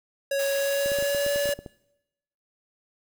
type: tone with pitch glide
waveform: square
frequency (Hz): 554.4 to 571.3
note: C#5 to D5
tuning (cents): 0 to -48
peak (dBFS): -24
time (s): 0.31-1.54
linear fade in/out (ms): 5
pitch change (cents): +52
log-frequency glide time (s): 0.53-1.35
type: high-pass noise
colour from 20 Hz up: white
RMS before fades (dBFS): -36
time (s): 0.39-1.53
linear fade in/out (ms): 2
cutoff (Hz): 420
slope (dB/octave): 96
type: clicks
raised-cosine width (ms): 2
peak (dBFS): -24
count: 11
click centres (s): 0.86 / 0.918 / 0.987 / 1.025 / 1.148 / 1.264 / 1.36 / 1.457 / 1.491 / 1.59 / 1.662
effects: noise-tail reverb RT60 0.9 s tail -23 dB re dry